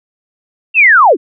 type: linear sweep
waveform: sine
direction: down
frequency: 2770 to 244.3 Hz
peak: -3 dBFS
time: 0.74-1.17 s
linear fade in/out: 50 ms
effects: none